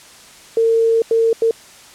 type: tone bursts at uneven times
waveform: sine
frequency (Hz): 454.6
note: A#4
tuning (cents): -43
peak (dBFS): -11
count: 3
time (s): 0.57-1.02 / 1.11-1.33 / 1.42-1.51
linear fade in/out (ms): 2
effects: white hiss -42 dBFS RMS until 1.94 s + low-pass 9000 Hz 12 dB/octave